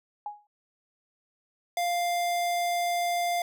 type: tone with exponential decay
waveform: sine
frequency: 830.6 Hz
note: G#5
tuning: in tune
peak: -29 dBFS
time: 0.26-0.47 s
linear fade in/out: 2 ms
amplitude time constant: 44 ms
type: tone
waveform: square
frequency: 698.5 Hz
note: F5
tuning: in tune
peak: -26 dBFS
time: 1.77-3.42 s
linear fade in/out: 2 ms
effects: none